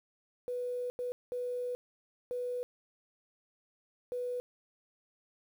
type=tone bursts at uneven times; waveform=sine; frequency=493.3 Hz; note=B4; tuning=2 cents flat; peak=-33 dBFS; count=5; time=0.48-0.9 / 0.99-1.12 / 1.32-1.75 / 2.31-2.63 / 4.12-4.4 s; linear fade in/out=0 ms; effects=10-bit